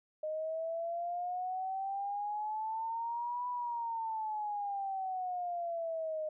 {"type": "exponential two-way sweep", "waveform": "sine", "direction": "up then down", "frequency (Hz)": [615, 987.8, 615], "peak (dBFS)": -34, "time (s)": [0.23, 6.29], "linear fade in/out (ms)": 5, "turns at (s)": 3.48, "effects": []}